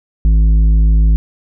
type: tone with tanh clipping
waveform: sine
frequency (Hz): 53.4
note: G#1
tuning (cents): +49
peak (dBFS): -8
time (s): 0.25-1.16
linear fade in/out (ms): 0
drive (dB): 8
effects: none